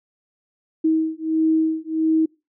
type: beating tone pair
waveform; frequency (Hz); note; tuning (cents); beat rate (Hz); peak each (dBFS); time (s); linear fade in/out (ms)
sine; 317.9 / 319.4; D#4 / D#4; +37 / +45; 1.5; -20; 0.84-2.26; 10
effects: noise-tail reverb RT60 0.3 s tail -26 dB re dry